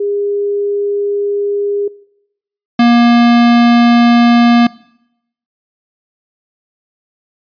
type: tone pair in turn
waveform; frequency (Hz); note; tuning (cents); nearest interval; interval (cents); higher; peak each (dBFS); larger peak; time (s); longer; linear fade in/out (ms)
sine / square; 406.3 / 237.2; G#4 / A#3; -38 / +30; major sixth; 932; first; -13 / -6; second; 0-1.88 / 2.79-4.67; neither; 5
effects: noise-tail reverb RT60 0.8 s tail -22 dB re dry + resampled to 11025 Hz